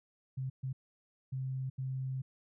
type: tone bursts at uneven times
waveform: sine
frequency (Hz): 131.5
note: C3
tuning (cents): +9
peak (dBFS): -34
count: 4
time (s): 0.37-0.5 / 0.63-0.73 / 1.32-1.7 / 1.78-2.22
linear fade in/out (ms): 10
effects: none